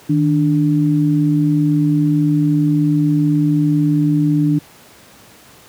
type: tone pair together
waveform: sine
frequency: 155.56 / 293.7 Hz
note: D#3 / D4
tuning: 0 / 0 cents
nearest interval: major seventh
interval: 1100 cents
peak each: -14 dBFS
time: 0.09-4.59 s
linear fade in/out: 10 ms
effects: pink hiss -44 dBFS RMS until 5.68 s + high-pass 100 Hz 12 dB/octave